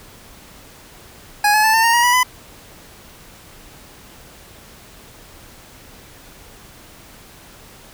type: tone with pitch steps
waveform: 25% pulse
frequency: 830.6 / 853.5 / 876.9 / 901.1 / 925.9 / 951.4 / 977.5 / 1004.4 Hz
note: G#5 / G#5 / A5 / A5 / A#5 / A#5 / B5 / B5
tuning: 0 / +47 / -6 / +41 / -12 / +35 / -18 / +29 cents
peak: -8 dBFS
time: 1.44-2.232 s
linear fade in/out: 5 ms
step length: 99 ms
effects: pink hiss -43 dBFS RMS until 7.93 s